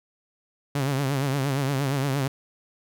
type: tone with vibrato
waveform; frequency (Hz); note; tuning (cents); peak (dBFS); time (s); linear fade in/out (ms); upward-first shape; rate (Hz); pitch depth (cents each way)
sawtooth; 137.6; C#3; -12; -19; 0.75-2.28; 5; triangle; 8.6; 110
effects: none